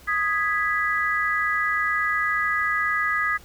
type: chord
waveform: sine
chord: G# minor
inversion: second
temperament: equal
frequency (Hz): 1244.5 / 1661.2 / 1975.5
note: D#6 / G#6 / B6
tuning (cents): 0 / 0 / 0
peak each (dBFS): -25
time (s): 0.07-3.38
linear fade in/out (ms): 20
effects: added 60 Hz sine -49 dBFS peak until 3.44 s + pink hiss -50 dBFS RMS until 3.44 s